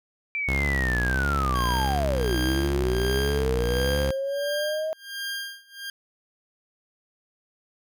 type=linear two-way sweep; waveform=sine; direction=down then up; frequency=2349 to 307 to 638 Hz; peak=-25 dBFS; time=0.35-4.93 s; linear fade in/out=0 ms; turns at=2.38 s
type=tone with vibrato; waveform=sawtooth; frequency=65.4 Hz; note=C2; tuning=in tune; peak=-20 dBFS; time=0.48-4.11 s; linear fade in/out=5 ms; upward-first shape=triangle; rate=1.5 Hz; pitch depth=170 cents each way
type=tone with tremolo; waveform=20% pulse; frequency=1604 Hz; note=G6; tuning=39 cents sharp; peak=-24 dBFS; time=1.55-5.9 s; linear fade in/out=2 ms; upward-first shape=sine; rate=1.4 Hz; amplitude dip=95%
effects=none